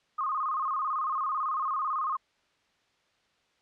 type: tone with vibrato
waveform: sine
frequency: 1154 Hz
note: D6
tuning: 31 cents flat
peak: -27 dBFS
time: 0.18-2.17 s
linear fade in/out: 10 ms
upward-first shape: square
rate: 18 Hz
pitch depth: 120 cents each way
effects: white hiss -69 dBFS RMS until 3.61 s + low-pass 4000 Hz 12 dB/octave